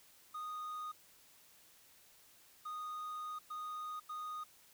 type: tone bursts at uneven times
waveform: triangle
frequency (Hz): 1238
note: D#6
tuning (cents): -9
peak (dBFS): -39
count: 4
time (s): 0.34-0.92 / 2.65-3.39 / 3.5-4 / 4.09-4.44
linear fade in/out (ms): 10
effects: white hiss -64 dBFS RMS until 4.73 s